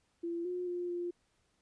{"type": "tone with pitch steps", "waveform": "sine", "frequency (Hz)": [339.8, 359.2, 353.1, 349.8], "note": ["F4", "F4", "F4", "F4"], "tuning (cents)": [-47, 49, 19, 3], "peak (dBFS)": -34, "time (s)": [0.23, 1.11], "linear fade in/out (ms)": 10, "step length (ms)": 220, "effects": ["pink hiss -75 dBFS RMS until 1.61 s", "resampled to 22050 Hz"]}